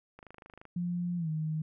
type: click train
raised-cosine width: 0.5 ms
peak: -34 dBFS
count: 13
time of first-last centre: 0.19-0.653 s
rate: 25.9 Hz
type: tone with pitch glide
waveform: sine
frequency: 175.5 to 156.35 Hz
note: F3 to D#3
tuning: +9 to +9 cents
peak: -30 dBFS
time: 0.76-1.62 s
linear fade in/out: 5 ms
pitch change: -200 cents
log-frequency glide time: 1.17-1.29 s
effects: none